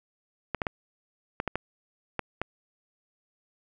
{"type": "clicks", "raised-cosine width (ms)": 0.5, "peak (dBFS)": -13, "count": 8, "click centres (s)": [0.547, 0.618, 0.668, 1.401, 1.477, 1.556, 2.193, 2.416], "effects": []}